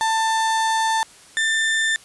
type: tone pair in turn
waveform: 35% pulse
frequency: 890 / 1785.1 Hz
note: A5 / A6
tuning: +20 / +25 cents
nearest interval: octave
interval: 1205 cents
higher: second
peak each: -16 dBFS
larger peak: neither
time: 0.01-1.03 / 1.37-1.96 s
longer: first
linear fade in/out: 0 ms
effects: white hiss -47 dBFS RMS until 2.04 s + resampled to 24000 Hz